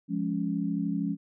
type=chord; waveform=sine; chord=Db major; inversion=first; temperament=equal with one note detuned; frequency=174.61 / 207.7 / 278.8 Hz; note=F3 / Ab3 / Db4; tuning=0 / 0 / +10 cents; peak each=-31 dBFS; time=0.08-1.17 s; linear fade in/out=50 ms; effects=none